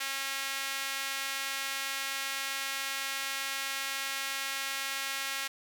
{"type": "tone with high-pass filter", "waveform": "sawtooth", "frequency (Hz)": 272.2, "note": "C#4", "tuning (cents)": -31, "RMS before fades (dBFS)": -35, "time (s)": [0, 5.48], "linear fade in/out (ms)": 10, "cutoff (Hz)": 1900, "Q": 1, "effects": []}